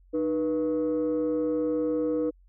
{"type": "tone pair together", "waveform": "sine", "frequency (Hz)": [306.4, 486.4], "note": ["D#4", "B4"], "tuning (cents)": [-27, -26], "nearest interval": "minor sixth", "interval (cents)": 801, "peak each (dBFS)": -25, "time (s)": [0.13, 2.31], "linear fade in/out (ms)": 20, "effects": ["tanh soft clip ceiling -20 dBFS", "added 45 Hz sine -54 dBFS peak until 2.48 s"]}